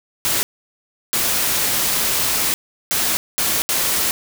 white noise bursts at uneven times, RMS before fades -19 dBFS, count 5, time 0.25-0.43 / 1.13-2.54 / 2.91-3.17 / 3.38-3.62 / 3.69-4.11 s, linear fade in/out 0 ms, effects none

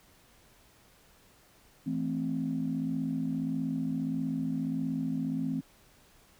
sine chord, A minor, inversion second, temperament equal, 164.81 / 220 / 261.6 Hz, E3 / A3 / C4, 0 / 0 / 0 cents, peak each -34 / -35 / -31 dBFS, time 1.86-5.61 s, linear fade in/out 10 ms, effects tanh soft clip ceiling -21 dBFS + pink hiss -61 dBFS RMS until 6.39 s

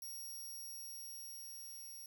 10% pulse tone with level ramp, 5620 Hz, F8, 10 cents sharp, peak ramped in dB -39 to -43 dBFS, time 0.02-2.06 s, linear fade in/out 2 ms, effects 11-bit

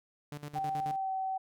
sawtooth tone with tremolo, 146.83 Hz, D3, in tune, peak -35 dBFS, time 0.32-0.96 s, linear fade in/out 2 ms, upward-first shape square, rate 9.3 Hz, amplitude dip 80%
sine tone with pitch glide, 775 to 763 Hz, G5 to G5, -20 to -47 cents, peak -31 dBFS, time 0.55-1.38 s, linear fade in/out 10 ms, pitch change -27 cents, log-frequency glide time 0.95-1.11 s
effects none

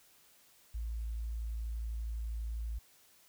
sine tone, 56.1 Hz, A1, 34 cents sharp, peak -35 dBFS, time 0.74-2.79 s, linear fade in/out 10 ms, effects white hiss -64 dBFS RMS until 3.28 s

